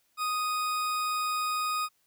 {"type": "tone", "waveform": "40% pulse", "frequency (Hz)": 1244.5, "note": "D#6", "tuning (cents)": 0, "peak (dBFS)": -27, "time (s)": [0.17, 1.89], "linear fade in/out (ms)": 50, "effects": ["white hiss -71 dBFS RMS until 2.06 s"]}